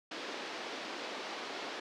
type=band-pass noise; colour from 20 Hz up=pink; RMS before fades=-42 dBFS; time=0.11-1.8 s; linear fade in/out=5 ms; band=290 to 5000 Hz; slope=24 dB/octave; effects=none